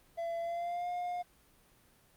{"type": "tone with pitch glide", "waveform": "triangle", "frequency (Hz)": [674, 711.2], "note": ["E5", "F5"], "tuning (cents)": [38, 31], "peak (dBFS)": -32, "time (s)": [0.17, 1.23], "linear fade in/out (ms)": 20, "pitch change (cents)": 93, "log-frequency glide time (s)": [0.4, 0.89], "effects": ["pink hiss -65 dBFS RMS until 2.16 s", "Opus 32 kbps"]}